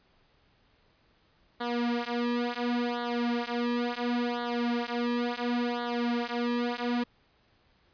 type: tone with flanger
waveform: sawtooth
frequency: 240 Hz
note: B3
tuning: 49 cents flat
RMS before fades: -30 dBFS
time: 1.6-7.04 s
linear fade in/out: 10 ms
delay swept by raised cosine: 0.39 to 5.59 ms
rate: 0.71 Hz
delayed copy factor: -1
effects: pink hiss -66 dBFS RMS until 7.93 s + resampled to 11025 Hz